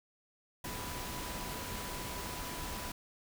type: tone in noise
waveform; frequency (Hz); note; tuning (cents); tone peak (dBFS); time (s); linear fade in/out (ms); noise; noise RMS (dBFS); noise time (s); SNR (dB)
sine; 987.8; B5; 0; -47; 0.64-2.92; 5; pink; -41; 0.64-2.92; -9
effects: none